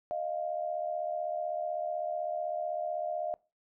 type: tone pair together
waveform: sine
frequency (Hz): 620.1 / 696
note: D#5 / F5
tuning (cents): -6 / -6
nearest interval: major second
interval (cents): 200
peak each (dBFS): -34 / -34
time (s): 0.11-3.34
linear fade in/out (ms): 0
effects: noise-tail reverb RT60 0.3 s tail -24 dB re dry